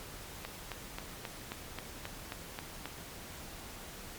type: click train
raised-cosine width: 0.3 ms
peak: -22 dBFS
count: 10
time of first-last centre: 0.45-2.856 s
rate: 3.74 Hz
effects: pink hiss -47 dBFS RMS until 4.18 s + MP3 96 kbps